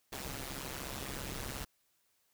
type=noise with amplitude modulation; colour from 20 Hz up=pink; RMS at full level=-38 dBFS; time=0.12-1.65 s; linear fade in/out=10 ms; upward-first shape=sine; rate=135 Hz; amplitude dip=85%; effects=white hiss -75 dBFS RMS until 2.33 s